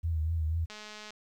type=tone with vibrato; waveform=sine; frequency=80.5 Hz; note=E2; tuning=41 cents flat; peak=-27 dBFS; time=0.03-0.66 s; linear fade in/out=20 ms; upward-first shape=triangle; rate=4.1 Hz; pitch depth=76 cents each way
type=click train; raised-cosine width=0.2 ms; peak=-28 dBFS; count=87; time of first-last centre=0.7-1.106 s; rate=212 Hz
effects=11-bit